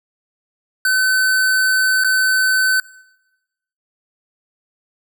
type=tone with dropouts; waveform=square; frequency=1521 Hz; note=F#6; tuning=47 cents sharp; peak=-14 dBFS; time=0.85-2.8 s; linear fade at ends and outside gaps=2 ms; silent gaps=2.038-2.045 s; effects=noise-tail reverb RT60 1.0 s tail -22 dB re dry